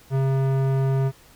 square tone with low-pass filter, 134.5 Hz, C3, 48 cents sharp, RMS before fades -21 dBFS, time 0.1-1.12 s, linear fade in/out 50 ms, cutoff 1100 Hz, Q 0.53, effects pink hiss -52 dBFS RMS until 1.35 s

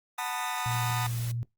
sawtooth chord, B dominant seventh, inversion second, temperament just, 740.8 / 889 / 987.8 / 1234.7 Hz, F#5 / A5 / B5 / D#6, +2 / +18 / 0 / -14 cents, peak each -32 dBFS, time 0.18-1.07 s, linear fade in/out 5 ms
sine tone with vibrato, 118.1 Hz, A#2, 23 cents sharp, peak -29 dBFS, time 0.66-1.43 s, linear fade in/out 0 ms, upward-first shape triangle, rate 17 Hz, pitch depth 21 cents each way
white noise, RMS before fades -42 dBFS, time 0.7-1.32 s, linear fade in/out 10 ms
effects noise-tail reverb RT60 0.2 s tail -24 dB re dry + Opus 32 kbps

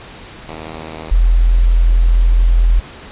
5% pulse / sine tone pair in turn, 79.4 / 42.19 Hz, D#2 / E1, +36 / +41 cents, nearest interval major seventh, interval 1095 cents, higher first, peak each -17 / -7 dBFS, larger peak second, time 0.48-1.11 / 1.11-2.8 s, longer second, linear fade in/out 10 ms, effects pink hiss -35 dBFS RMS until 3.11 s + resampled to 8000 Hz

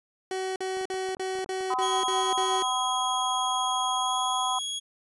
30% pulse tone bursts, 377 Hz, F#4, 32 cents sharp, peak -26 dBFS, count 8, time 0.31-2.625 s, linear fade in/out 2 ms, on 250 ms, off 45 ms
clicks, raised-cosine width 1 ms, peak -33 dBFS, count 9, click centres 0.77 / 0.812 / 0.941 / 1.089 / 1.169 / 1.354 / 1.388 / 1.461 / 1.608 s
harmonic tone, 253.7 Hz, B3, 47 cents sharp, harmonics 3 / 4 / 5, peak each -30 / -28 / -34 dBFS, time 1.7-4.59 s, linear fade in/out 5 ms
sawtooth tone with pitch glide, 3292 to 3324 Hz, G#7 to G#7, -16 to +1 cents, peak -27 dBFS, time 1.81-4.8 s, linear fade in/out 20 ms, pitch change +17 cents, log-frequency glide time 3.97-4.16 s
effects resampled to 24000 Hz

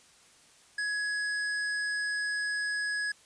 triangle tone with hard clipping, 1676 Hz, G#6, 15 cents sharp, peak -31 dBFS, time 0.78-3.12 s, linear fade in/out 5 ms, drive 18 dB, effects white hiss -59 dBFS RMS until 3.25 s + resampled to 22050 Hz

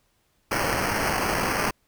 blue noise with sample-and-hold, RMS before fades -25 dBFS, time 0.51-1.71 s, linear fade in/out 5 ms, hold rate 3675 Hz, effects pink hiss -68 dBFS RMS until 1.87 s

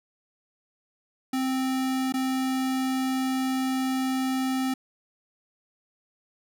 square tone with dropouts, 261.6 Hz, C4, in tune, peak -25 dBFS, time 1.33-4.74 s, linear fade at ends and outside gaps 5 ms, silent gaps 2.124-2.139 s, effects none

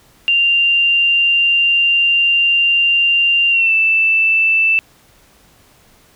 sine tone with pitch glide, 2784 to 2649 Hz, F7 to E7, -6 to +8 cents, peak -10 dBFS, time 0.28-4.79 s, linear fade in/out 0 ms, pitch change -86 cents, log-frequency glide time 3.5-3.73 s, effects pink hiss -50 dBFS RMS until 6.15 s

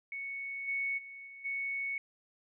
sine tone with level steps, 2217 Hz, C#7, in tune, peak -37 / -31 / -45 / -47 / -33 dBFS, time 0.12-1.98 s, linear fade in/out 2 ms, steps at 0.67 / 0.97 / 1.26 / 1.44 s, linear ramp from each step 20 ms, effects none

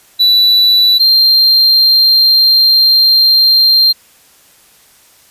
triangle tone pair in turn, 3957 / 4177 Hz, B7 / C8, +3 / -4 cents, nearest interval minor second, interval 93 cents, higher second, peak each -4 dBFS, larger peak neither, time 0.19-0.99 / 0.99-3.93 s, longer second, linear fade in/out 20 ms, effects white hiss -46 dBFS RMS until 5.3 s + resampled to 32000 Hz

